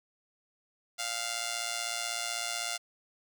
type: tone with amplitude modulation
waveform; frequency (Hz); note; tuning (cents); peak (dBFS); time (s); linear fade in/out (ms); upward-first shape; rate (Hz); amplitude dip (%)
5% pulse; 698.5; F5; 0; -18; 0.98-2.78; 20; sine; 116; 70
effects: none